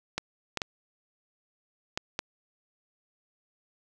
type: clicks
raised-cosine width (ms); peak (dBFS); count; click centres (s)
0.2; -12; 5; 0.18 / 0.573 / 0.618 / 1.975 / 2.191
effects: none

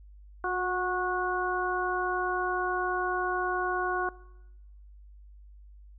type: harmonic tone with a mistuned harmonic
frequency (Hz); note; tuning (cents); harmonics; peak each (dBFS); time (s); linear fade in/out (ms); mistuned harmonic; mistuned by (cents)
365.9; F#4; -19; 1 / 2 / 3 / 4; -33 / -33 / -33 / -33; 0.44-4.09; 2; 1; -20
effects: noise-tail reverb RT60 1.0 s tail -21 dB re dry + added 50 Hz sine -48 dBFS peak until 5.98 s

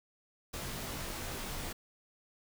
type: noise with comb filter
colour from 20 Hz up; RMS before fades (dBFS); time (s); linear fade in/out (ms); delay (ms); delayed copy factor
pink; -40; 0.53-1.73; 10; 19; -0.85
effects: none

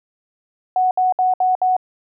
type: tone bursts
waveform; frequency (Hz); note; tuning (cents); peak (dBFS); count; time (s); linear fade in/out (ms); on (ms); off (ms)
sine; 740; F#5; 0; -13; 5; 0.76-1.766; 2; 150; 64
effects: none

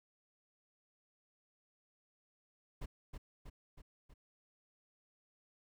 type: noise with echo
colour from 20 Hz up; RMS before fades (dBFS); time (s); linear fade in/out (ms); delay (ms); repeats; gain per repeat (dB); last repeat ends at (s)
brown; -42; 2.81-2.86; 10; 320; 4; -4; 4.14
effects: none

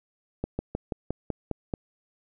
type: slowing click train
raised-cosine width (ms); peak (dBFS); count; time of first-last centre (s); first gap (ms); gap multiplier
2; -15; 8; 0.44-1.738; 150; 1.07
effects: none

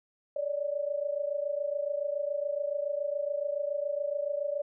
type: tone pair together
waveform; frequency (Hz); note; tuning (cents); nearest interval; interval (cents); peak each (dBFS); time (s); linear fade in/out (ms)
sine; 569 / 596.1; C#5 / D5; +45 / +26; minor second; 81; -31 / -33; 0.36-4.62; 5
effects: none

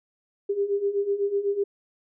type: beating tone pair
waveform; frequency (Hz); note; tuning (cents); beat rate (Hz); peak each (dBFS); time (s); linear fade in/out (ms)
sine; 396.3 / 404.3; G4 / G#4; +19 / -46; 8; -28 / -24; 0.49-1.64; 10
effects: none

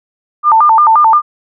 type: tone with vibrato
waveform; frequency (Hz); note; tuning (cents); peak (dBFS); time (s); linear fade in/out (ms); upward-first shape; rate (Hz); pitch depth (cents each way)
sine; 1035; C6; -19; -4; 0.43-1.22; 50; square; 5.7; 260
effects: none

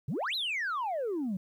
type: exponential two-way sweep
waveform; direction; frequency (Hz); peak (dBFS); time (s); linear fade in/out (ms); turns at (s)
sine; up then down; 116.54 to 4186 to 177.1; -28; 0.08-1.37; 5; 0.35
effects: tanh soft clip ceiling -28 dBFS + 11-bit

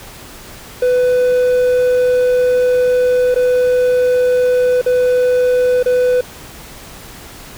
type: tone with dropouts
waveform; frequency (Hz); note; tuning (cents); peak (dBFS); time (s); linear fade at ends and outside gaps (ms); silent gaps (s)
triangle; 498.7; B4; +17; -8; 0.82-6.21; 5; 3.345-3.359 / 4.815-4.861 / 5.829-5.859
effects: pink hiss -35 dBFS RMS until 7.57 s

